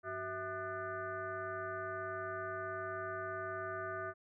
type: tone with frequency modulation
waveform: sine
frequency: 932.3 Hz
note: A#5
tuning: in tune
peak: -38 dBFS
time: 0.03-4.14 s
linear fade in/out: 50 ms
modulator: 278 Hz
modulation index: 2.4
effects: none